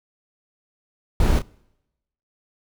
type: noise with echo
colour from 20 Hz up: brown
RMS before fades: -17 dBFS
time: 1.2-1.39 s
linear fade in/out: 2 ms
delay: 30 ms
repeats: 1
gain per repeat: -9 dB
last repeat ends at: 1.42 s
effects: noise-tail reverb RT60 0.9 s tail -25 dB re dry